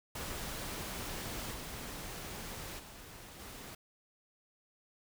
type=noise with level steps; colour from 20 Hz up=pink; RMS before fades=-41 / -44 / -51 / -48 dBFS; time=0.15-3.75 s; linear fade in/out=5 ms; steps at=1.52 / 2.78 / 3.39 s; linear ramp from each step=20 ms; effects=none